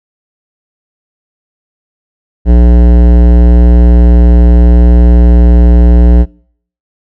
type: tone with hard clipping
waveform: sine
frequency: 59.6 Hz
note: A#1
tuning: 39 cents sharp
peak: -3 dBFS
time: 2.45-6.26 s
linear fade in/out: 50 ms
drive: 16 dB
effects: noise-tail reverb RT60 0.6 s tail -25 dB re dry